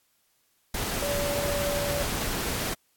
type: tone in noise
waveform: sine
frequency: 574 Hz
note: D5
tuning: 40 cents flat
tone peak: -28 dBFS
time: 1.02-2.03 s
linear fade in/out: 5 ms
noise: pink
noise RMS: -30 dBFS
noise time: 0.74-2.74 s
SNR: -1 dB
effects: white hiss -69 dBFS RMS until 2.96 s + AAC 64 kbps